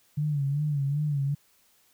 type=tone with vibrato; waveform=sine; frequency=144.5 Hz; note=D3; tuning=28 cents flat; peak=-24 dBFS; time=0.17-1.35 s; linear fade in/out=10 ms; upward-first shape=sine; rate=2.6 Hz; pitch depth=82 cents each way; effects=white hiss -64 dBFS RMS until 1.93 s